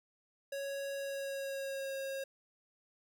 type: tone with pitch glide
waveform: square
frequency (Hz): 554.4 to 541.7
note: C#5 to C#5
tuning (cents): 0 to -40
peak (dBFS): -38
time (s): 0.52-2.24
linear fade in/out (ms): 5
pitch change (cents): -40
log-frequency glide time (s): 0.96-1.95
effects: none